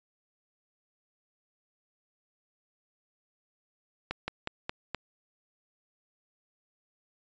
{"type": "slowing click train", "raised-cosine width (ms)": 0.3, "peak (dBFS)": -16, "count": 5, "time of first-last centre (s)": [4.11, 4.947], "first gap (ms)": 170, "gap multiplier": 1.14, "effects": ["resampled to 16000 Hz"]}